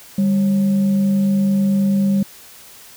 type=tone with frequency modulation; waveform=sine; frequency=197.7 Hz; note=G3; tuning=15 cents sharp; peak=-13 dBFS; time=0.18-2.23 s; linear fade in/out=5 ms; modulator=346 Hz; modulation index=0.24; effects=white hiss -42 dBFS RMS until 2.96 s